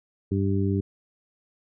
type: harmonic tone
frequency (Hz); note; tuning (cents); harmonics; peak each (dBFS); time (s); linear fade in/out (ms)
98; G2; 0; 1 / 2 / 3 / 4; -24 / -27 / -29 / -30; 0.31-0.81; 10
effects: none